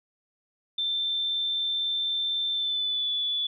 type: tone with pitch glide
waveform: sine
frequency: 3558 to 3451 Hz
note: A7 to A7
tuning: +19 to -34 cents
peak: -25 dBFS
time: 0.78-3.47 s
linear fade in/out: 5 ms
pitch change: -53 cents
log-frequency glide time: 2.51-3.12 s
effects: none